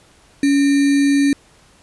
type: tone with sample-and-hold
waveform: sine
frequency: 281.3 Hz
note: C#4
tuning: 26 cents sharp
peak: -11 dBFS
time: 0.43-1.33 s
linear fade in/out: 2 ms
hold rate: 2100 Hz
effects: pink hiss -51 dBFS RMS until 1.82 s + resampled to 24000 Hz